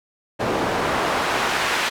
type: noise with band-pass filter sweep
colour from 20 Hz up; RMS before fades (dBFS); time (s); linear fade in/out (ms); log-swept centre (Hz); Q
pink; -22; 0.39-1.9; 20; 500 to 2000; 0.7
effects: none